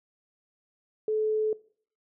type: tone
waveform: sine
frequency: 432.2 Hz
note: A4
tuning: 31 cents flat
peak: -24 dBFS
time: 1.08-1.53 s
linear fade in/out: 2 ms
effects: noise-tail reverb RT60 0.5 s tail -20 dB re dry